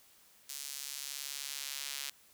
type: tone with high-pass filter sweep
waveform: sawtooth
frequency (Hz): 140.5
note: C#3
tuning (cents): +24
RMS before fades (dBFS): -42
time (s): 0.49-2.1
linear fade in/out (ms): 5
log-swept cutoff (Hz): 5700 to 3300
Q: 0.82
effects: white hiss -63 dBFS RMS until 2.33 s